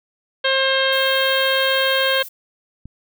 harmonic tone, 533 Hz, C5, 32 cents sharp, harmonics 1 / 2 / 3 / 4 / 5 / 6 / 7 / 8, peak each -20 / -26 / -21 / -28 / -28 / -22 / -28 / -30 dBFS, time 0.44-2.23 s, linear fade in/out 10 ms
violet noise, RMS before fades -35 dBFS, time 0.92-2.29 s, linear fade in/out 10 ms
click, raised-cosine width 5 ms, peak -24 dBFS, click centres 2.856 s
effects none

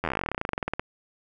slowing click train, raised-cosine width 0.5 ms, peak -12 dBFS, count 27, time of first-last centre 0.04-0.795 s, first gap 11 ms, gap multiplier 1.07, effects none

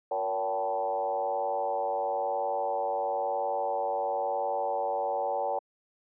sine tone with frequency modulation, 667 Hz, E5, 20 cents sharp, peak -26 dBFS, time 0.11-5.59 s, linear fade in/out 5 ms, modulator 101 Hz, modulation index 2.1, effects high-pass 400 Hz 12 dB/octave

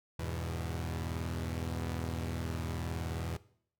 sawtooth chord, E major, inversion none, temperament equal with one note detuned, 82.41 / 101.87 / 123.47 Hz, E2 / G#2 / B2, 0 / -33 / 0 cents, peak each -33 / -39 / -37 dBFS, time 0.19-3.37 s, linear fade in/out 5 ms, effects noise-tail reverb RT60 0.6 s tail -19 dB re dry

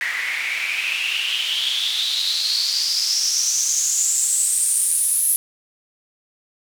white noise with band-pass filter sweep, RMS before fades -21 dBFS, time 0.01-5.36 s, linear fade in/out 0 ms, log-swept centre 1900 to 11000 Hz, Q 7.6, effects none

